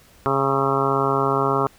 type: harmonic tone with a mistuned harmonic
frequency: 136.8 Hz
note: C#3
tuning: 23 cents flat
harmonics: 1 / 2 / 3 / 4 / 5 / 6 / 7 / 8 / 9 / 10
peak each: -27 / -28 / -23 / -29 / -28 / -29 / -28 / -25 / -26 / -28 dBFS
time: 0.26-1.67 s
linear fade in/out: 0 ms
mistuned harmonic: 10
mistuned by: -40 cents
effects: pink hiss -52 dBFS RMS until 1.78 s